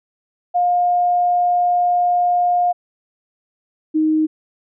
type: tone pair in turn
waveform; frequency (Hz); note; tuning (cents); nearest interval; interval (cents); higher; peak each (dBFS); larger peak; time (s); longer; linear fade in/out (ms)
sine; 710 / 312; F5 / D#4; +28 / +5; octave + major second; 1423; first; -13; neither; 0.54-2.73 / 3.94-4.27; first; 20
effects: none